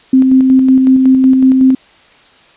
sine tone with tremolo, 261.6 Hz, C4, in tune, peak -3 dBFS, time 0.13-1.75 s, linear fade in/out 5 ms, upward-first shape square, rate 5.4 Hz, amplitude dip 30%, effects white hiss -44 dBFS RMS until 2.56 s + resampled to 8000 Hz

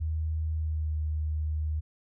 sine tone with pitch glide, 78.9 to 77.05 Hz, D#2 to D#2, +25 to -16 cents, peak -27 dBFS, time 0-1.81 s, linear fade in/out 20 ms, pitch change -41 cents, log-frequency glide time 0.55-0.95 s, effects none

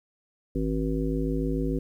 harmonic tone, 53.4 Hz, G#1, 49 cents sharp, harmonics 1 / 3 / 5 / 7 / 9, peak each -29 / -31 / -29 / -33 / -35 dBFS, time 0.55-1.79 s, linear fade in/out 5 ms, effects 10-bit

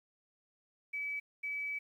sine tone bursts at uneven times, 2291 Hz, D7, 44 cents flat, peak -35 dBFS, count 2, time 0.93-1.2 / 1.43-1.79 s, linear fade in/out 10 ms, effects 11-bit

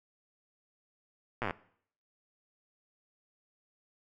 slowing click train, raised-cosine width 0.5 ms, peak -18 dBFS, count 10, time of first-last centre 1.42-1.508 s, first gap 8 ms, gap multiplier 1.05, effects noise-tail reverb RT60 0.6 s tail -20 dB re dry

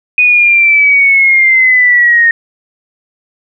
sine linear sweep, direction down, 2489 to 1842 Hz, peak -4 dBFS, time 0.18-2.31 s, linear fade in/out 2 ms, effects none

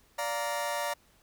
sawtooth chord, Bb major, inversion first, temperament just, 582.7 / 699.2 / 932.3 Hz, D5 / F5 / Bb5, -14 / +2 / 0 cents, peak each -30 / -33 / -30 dBFS, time 0.18-0.94 s, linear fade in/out 10 ms, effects pink hiss -64 dBFS RMS until 1.22 s

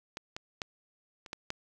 clicks, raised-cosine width 0.2 ms, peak -21 / -21 / -17 / -29 / -20 / -17 dBFS, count 6, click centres 0.171 / 0.365 / 0.618 / 1.262 / 1.331 / 1.504 s, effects none

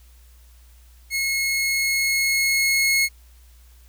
sawtooth tone with level ramp, 2172 Hz, C#7, 36 cents flat, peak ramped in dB -18 to -13 dBFS, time 1.1-3.09 s, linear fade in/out 50 ms, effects added 60 Hz sine -47 dBFS peak until 3.88 s + white hiss -58 dBFS RMS until 3.88 s

